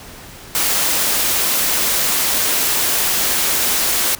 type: high-pass noise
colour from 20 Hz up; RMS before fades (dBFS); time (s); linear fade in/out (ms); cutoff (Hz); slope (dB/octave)
white; -17; 0.55-4.15; 0; 190; 12
effects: pink hiss -37 dBFS RMS until 4.19 s